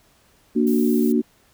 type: chord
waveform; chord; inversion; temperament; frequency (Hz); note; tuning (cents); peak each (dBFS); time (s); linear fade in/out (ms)
sine; Bb augmented; none; equal; 233.1 / 293.7 / 370; Bb3 / D4 / F#4; 0 / 0 / 0; -18 / -21 / -22; 0.55-1.22; 20
type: noise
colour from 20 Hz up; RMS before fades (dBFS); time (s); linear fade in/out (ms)
violet; -36; 0.67-1.12; 0
effects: pink hiss -58 dBFS RMS until 1.53 s